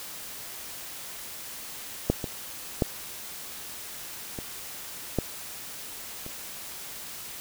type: clicks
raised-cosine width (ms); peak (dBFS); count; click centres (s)
2; -7 / -17 / -8 / -21 / -10 / -25; 6; 2.1 / 2.242 / 2.822 / 4.388 / 5.187 / 6.264
effects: white hiss -40 dBFS RMS until 7.4 s